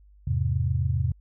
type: chord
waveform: sine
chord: E augmented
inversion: none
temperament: equal with one note detuned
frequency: 83.41 / 103.83 / 130.81 Hz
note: E2 / G#2 / B#2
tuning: +21 / 0 / 0 cents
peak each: -26 / -27 / -26 dBFS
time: 0.27-1.12 s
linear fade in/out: 5 ms
effects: added 50 Hz sine -51 dBFS peak until 1.2 s